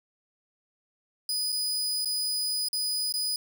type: tone with dropouts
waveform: sawtooth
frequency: 4972 Hz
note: D#8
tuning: 2 cents flat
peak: -24 dBFS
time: 1.29-3.36 s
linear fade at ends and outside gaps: 2 ms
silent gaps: 1.521-1.525 / 2.048-2.056 / 2.686-2.73 / 3.124-3.139 s
effects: none